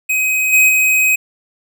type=tone with level steps; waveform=square; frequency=2525 Hz; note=D#7; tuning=25 cents sharp; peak=-14 / -8 / -11 dBFS; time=0.09-1.16 s; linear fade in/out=10 ms; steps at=0.52 / 0.68 s; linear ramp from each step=20 ms; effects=none